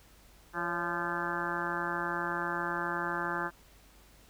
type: harmonic tone with a mistuned harmonic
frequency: 172.3 Hz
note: F3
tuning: 23 cents flat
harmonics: 1 / 2 / 3 / 4 / 5 / 6 / 7 / 8 / 9 / 10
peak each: -43 / -39 / -45 / -44 / -39 / -40 / -39 / -40 / -37 / -41 dBFS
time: 0.53-3.51 s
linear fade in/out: 50 ms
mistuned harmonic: 3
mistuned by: +110 cents
effects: added 50 Hz sine -60 dBFS peak until 4.29 s + pink hiss -60 dBFS RMS until 4.29 s